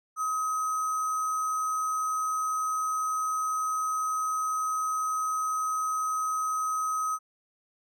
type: tone with sample-and-hold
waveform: sine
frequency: 1266 Hz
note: D#6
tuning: 30 cents sharp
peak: -26 dBFS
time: 0.16-7.19 s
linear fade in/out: 50 ms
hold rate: 7350 Hz
effects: low-pass 12000 Hz 12 dB/octave